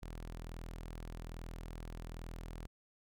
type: tone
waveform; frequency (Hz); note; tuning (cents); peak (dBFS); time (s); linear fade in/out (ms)
sawtooth; 41.2; E1; 0; -40; 0.02-2.67; 10
effects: none